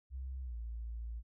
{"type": "tone with pitch glide", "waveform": "sine", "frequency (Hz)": [65.2, 57.09], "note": ["C2", "A#1"], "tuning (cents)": [-5, -35], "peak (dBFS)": -39, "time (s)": [0.1, 1.23], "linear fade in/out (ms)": 50, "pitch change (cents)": -230, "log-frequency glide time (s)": [0.42, 0.56], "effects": []}